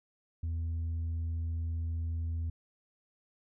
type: tone with tanh clipping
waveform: sine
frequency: 82.41 Hz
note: E2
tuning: in tune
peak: -32 dBFS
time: 0.43-2.5 s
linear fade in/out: 5 ms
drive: 2 dB
effects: none